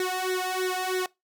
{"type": "tone with flanger", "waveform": "sawtooth", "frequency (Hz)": 370, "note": "F#4", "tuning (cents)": 0, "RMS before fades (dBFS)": -28, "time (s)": [0, 1.06], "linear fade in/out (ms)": 2, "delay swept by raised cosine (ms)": [0.51, 1.61], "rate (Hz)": 3.1, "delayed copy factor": 0.95, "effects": ["noise-tail reverb RT60 0.2 s tail -23 dB re dry"]}